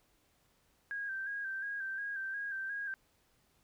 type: tone with vibrato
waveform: sine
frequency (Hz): 1600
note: G6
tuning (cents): +35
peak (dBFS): -36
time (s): 0.91-2.94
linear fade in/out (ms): 0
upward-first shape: square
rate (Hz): 2.8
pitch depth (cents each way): 40
effects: pink hiss -72 dBFS RMS until 3.63 s